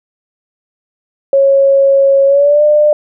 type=tone with pitch glide; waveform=sine; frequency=549 to 598.7 Hz; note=C#5 to D5; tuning=-17 to +33 cents; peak=-5 dBFS; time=1.33-2.93 s; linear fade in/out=2 ms; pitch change=+150 cents; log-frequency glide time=2.26-2.63 s; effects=none